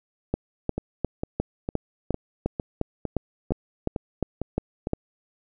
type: two click trains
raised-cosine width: 2 ms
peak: -14 / -10 dBFS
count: 10 / 14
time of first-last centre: 0.78-4.871 / 0.34-4.934 s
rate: 2.2 / 2.83 Hz
effects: none